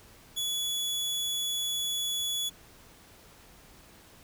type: tone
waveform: sawtooth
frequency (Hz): 3400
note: G#7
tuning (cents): +40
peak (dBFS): -26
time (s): 0.36-2.5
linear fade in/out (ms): 20
effects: pink hiss -55 dBFS RMS until 4.23 s